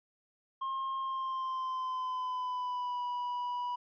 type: tone with pitch glide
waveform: triangle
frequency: 1068 to 979.4 Hz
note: C6 to B5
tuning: +35 to -15 cents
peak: -31 dBFS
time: 0.61-3.76 s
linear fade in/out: 10 ms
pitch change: -150 cents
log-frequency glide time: 0.99-3.03 s
effects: resampled to 11025 Hz